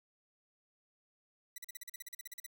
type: tone bursts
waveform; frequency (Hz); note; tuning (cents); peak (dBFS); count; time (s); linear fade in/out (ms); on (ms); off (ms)
5% pulse; 1975.5; B6; 0; -32; 15; 1.56-2.464; 5; 22; 41
effects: none